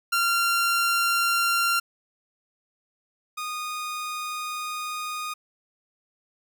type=tone pair in turn; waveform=sawtooth; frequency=1381 / 1233.2 Hz; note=F6 / D#6; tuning=-20 / -16 cents; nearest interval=major second; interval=196 cents; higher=first; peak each=-17 / -26 dBFS; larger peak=first; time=0.12-1.8 / 3.37-5.34 s; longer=second; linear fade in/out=10 ms; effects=none